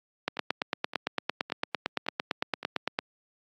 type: two click trains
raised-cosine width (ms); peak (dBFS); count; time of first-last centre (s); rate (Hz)
0.3; -10 / -22; 25 / 5; 0.28-2.989 / 0.37-2.63; 8.86 / 1.77
effects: high-pass 200 Hz 12 dB/octave + AAC 48 kbps